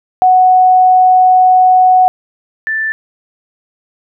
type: tone pair in turn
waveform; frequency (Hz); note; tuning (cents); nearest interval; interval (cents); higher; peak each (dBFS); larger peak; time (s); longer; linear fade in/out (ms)
sine; 740 / 1765.6; F#5 / A6; 0 / +5; octave + minor third; 1505; second; -4 / -13; first; 0.22-2.08 / 2.67-2.92; first; 0
effects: none